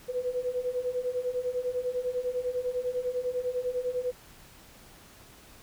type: beating tone pair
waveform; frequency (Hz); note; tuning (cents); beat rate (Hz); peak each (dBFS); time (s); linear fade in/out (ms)
sine; 491.6 / 501.6; B4 / B4; -8 / +27; 10; -33 / -30; 0.08-4.12; 20
effects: pink hiss -53 dBFS RMS until 5.62 s